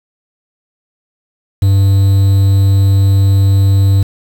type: tone with quantisation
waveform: triangle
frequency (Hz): 98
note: G2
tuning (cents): 0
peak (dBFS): -4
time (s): 1.62-4.03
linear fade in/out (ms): 5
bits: 5
effects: none